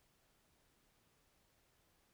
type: silence
effects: pink hiss -75 dBFS RMS until 2.13 s